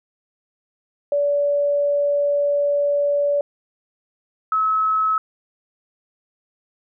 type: tone pair in turn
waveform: sine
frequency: 575 / 1290.8 Hz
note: D5 / E6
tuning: -37 / -37 cents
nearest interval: octave + major second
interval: 1400 cents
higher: second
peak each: -16 dBFS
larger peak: neither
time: 1.12-3.41 / 4.52-5.18 s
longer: first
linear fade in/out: 2 ms
effects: none